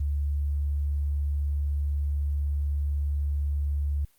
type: tone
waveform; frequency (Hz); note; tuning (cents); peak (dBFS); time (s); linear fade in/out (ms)
sine; 72; D2; -34; -24; 0-4.05; 5
effects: white hiss -65 dBFS RMS until 4.18 s + Opus 24 kbps